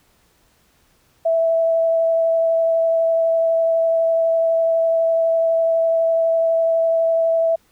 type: tone with vibrato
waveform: sine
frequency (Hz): 658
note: E5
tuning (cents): -3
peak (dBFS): -14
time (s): 1.25-7.56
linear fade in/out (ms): 10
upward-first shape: sine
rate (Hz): 12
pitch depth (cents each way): 8
effects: pink hiss -59 dBFS RMS until 7.71 s